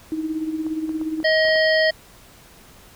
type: tone with tremolo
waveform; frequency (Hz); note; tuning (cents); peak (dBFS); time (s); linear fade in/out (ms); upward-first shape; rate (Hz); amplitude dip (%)
sine; 315.2; D#4; +23; -20; 0.12-1.23; 0; sine; 17; 60
type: clicks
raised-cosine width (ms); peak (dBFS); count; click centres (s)
1; -25; 7; 0.666 / 0.893 / 1.014 / 1.202 / 1.452 / 1.485 / 1.558
type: harmonic tone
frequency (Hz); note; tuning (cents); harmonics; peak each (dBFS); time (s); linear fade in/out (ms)
632; D#5; +27; 1 / 3 / 5 / 7 / 8; -17 / -19 / -28 / -28 / -29; 1.24-1.91; 10
effects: pink hiss -48 dBFS RMS until 2.95 s